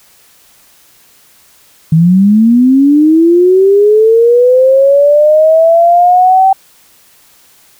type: linear sweep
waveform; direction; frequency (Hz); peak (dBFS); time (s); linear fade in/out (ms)
sine; up; 155.56 to 775; -3; 1.92-6.53; 5
effects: white hiss -45 dBFS RMS until 7.79 s